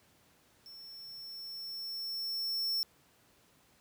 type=tone with level ramp; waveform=square; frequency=5400 Hz; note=E8; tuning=41 cents sharp; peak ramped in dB=-49 to -30 dBFS; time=0.66-2.83 s; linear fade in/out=0 ms; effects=pink hiss -66 dBFS RMS until 3.8 s + high-pass 80 Hz 12 dB/octave